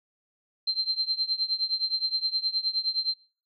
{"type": "tone with tremolo", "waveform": "sine", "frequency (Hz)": 4133, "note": "C8", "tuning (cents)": -22, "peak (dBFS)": -21, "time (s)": [0.67, 3.14], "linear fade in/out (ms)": 5, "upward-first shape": "triangle", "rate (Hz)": 9.6, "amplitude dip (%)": 95, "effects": ["noise-tail reverb RT60 0.5 s tail -26 dB re dry"]}